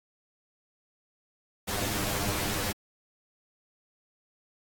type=noise with comb filter; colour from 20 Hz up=pink; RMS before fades=-31 dBFS; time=1.67-2.73 s; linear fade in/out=20 ms; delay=10 ms; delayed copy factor=+0.9; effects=AAC 64 kbps